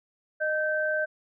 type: tone pair together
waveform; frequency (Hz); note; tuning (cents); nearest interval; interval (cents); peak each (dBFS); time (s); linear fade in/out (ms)
sine; 616 / 1552.2; D#5 / G6; -17 / -18; octave + major third; 1599; -27; 0.4-1.06; 20
effects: none